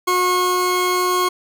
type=tone pair together; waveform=40% pulse; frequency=362.1 / 1087.1 Hz; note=F#4 / C#6; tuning=-37 / -34 cents; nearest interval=octave + perfect fifth; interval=1903 cents; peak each=-19 / -17 dBFS; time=0.07-1.29 s; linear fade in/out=10 ms; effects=none